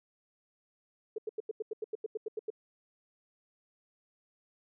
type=tone bursts; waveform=sine; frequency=432.1 Hz; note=A4; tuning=31 cents flat; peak=-32 dBFS; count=13; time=1.16-2.503 s; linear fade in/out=5 ms; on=23 ms; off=87 ms; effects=none